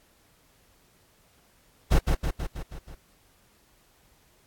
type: noise with echo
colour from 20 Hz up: brown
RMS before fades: -17 dBFS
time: 1.91-1.99 s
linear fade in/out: 10 ms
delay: 160 ms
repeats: 6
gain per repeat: -4 dB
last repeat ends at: 2.95 s
effects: pink hiss -62 dBFS RMS until 4.46 s + AAC 64 kbps